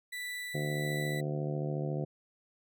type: tone with tremolo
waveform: 35% pulse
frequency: 1975.5 Hz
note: B6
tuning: in tune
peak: -35 dBFS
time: 0.12-1.21 s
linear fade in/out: 10 ms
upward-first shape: sine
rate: 1.5 Hz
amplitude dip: 25%
type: harmonic tone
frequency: 74.1 Hz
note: D2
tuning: 16 cents sharp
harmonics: 2 / 3 / 4 / 5 / 6 / 7 / 8 / 9 / 10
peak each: -33 / -44 / -43 / -40 / -47 / -41 / -53 / -45 / -51 dBFS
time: 0.54-2.05 s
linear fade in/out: 10 ms
effects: none